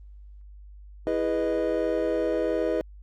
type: chord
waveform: triangle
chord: E major seventh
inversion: none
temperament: equal with one note detuned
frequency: 329.6 / 412.4 / 493.9 / 622.3 Hz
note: E4 / G#4 / B4 / D#5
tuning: 0 / -12 / 0 / 0 cents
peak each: -27 / -28 / -26 / -27 dBFS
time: 1.07-2.81 s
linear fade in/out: 0 ms
effects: added 50 Hz sine -43 dBFS peak until 3.02 s + Opus 24 kbps